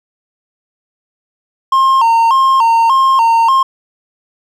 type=tone with vibrato; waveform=triangle; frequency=987.8 Hz; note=B5; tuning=in tune; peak=-5 dBFS; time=1.72-3.63 s; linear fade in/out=5 ms; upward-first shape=square; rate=1.7 Hz; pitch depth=130 cents each way; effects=none